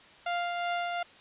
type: tone with tremolo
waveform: sawtooth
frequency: 698.5 Hz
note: F5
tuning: in tune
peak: -24 dBFS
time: 0.26-1.03 s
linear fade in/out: 5 ms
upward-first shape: triangle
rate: 2.7 Hz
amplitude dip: 35%
effects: white hiss -54 dBFS RMS until 1.2 s + resampled to 8000 Hz